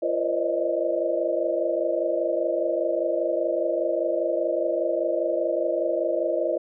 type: tone cluster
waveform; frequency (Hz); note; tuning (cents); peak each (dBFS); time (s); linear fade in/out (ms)
sine; 343.4 / 483.1 / 535 / 606 / 631; F4 / B4 / C5 / D#5 / D#5; -29 / -38 / +38 / -46 / +24; -29 / -30 / -28 / -27 / -28; 0.02-6.58; 10
effects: none